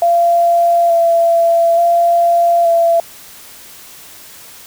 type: tone with vibrato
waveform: sine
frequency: 680 Hz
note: F5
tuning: 46 cents flat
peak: -8 dBFS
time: 0.02-3 s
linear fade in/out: 2 ms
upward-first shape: square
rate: 0.57 Hz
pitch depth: 15 cents each way
effects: white hiss -37 dBFS RMS until 4.66 s